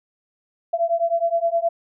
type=beating tone pair; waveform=sine; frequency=670 / 679.6 Hz; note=E5 / F5; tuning=+28 / -47 cents; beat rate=9.6 Hz; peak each=-21 dBFS; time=0.73-1.69 s; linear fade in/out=10 ms; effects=none